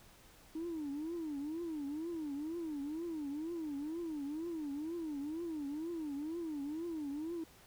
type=tone with vibrato; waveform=sine; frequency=310 Hz; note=D#4; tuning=6 cents flat; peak=-36 dBFS; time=0.55-7.44 s; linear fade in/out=5 ms; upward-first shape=triangle; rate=2.1 Hz; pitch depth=210 cents each way; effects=tanh soft clip ceiling -35 dBFS + pink hiss -61 dBFS RMS until 7.66 s